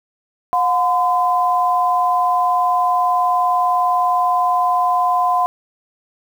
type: tone pair together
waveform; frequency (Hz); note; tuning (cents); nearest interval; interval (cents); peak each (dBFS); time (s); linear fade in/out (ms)
sine; 720 / 1020.4; F#5 / C6; -47 / -44; tritone; 603; -16; 0.53-5.46; 0
effects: 7-bit